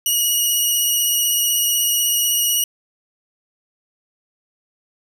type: tone with vibrato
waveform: 10% pulse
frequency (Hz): 2900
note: F#7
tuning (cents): -35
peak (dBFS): -8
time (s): 0.06-2.64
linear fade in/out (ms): 2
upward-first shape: sine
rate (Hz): 16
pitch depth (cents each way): 19
effects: none